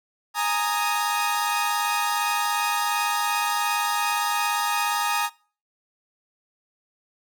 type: chord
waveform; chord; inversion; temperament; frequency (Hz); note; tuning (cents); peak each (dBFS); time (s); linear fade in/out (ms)
sawtooth; Ab suspended second; none; equal with one note detuned; 830.6 / 928 / 1244.5; Ab5 / Bb5 / Eb6; 0 / -8 / 0; -23; 0.34-5.3; 50
effects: noise-tail reverb RT60 0.4 s tail -22 dB re dry